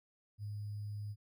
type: tone with sample-and-hold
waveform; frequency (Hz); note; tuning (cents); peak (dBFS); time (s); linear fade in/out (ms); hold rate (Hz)
sine; 103.83; G#2; 0; -39; 0.38-1.16; 50; 4900
effects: none